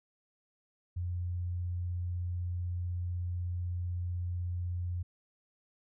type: tone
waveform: sine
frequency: 88.4 Hz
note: F2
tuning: 22 cents sharp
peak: -32 dBFS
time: 0.96-5.03 s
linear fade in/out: 10 ms
effects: none